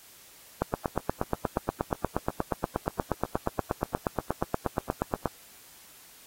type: click train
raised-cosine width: 1 ms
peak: -11 dBFS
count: 40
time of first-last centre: 0.62-5.257 s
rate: 8.41 Hz
effects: white hiss -53 dBFS RMS until 6.26 s + AAC 48 kbps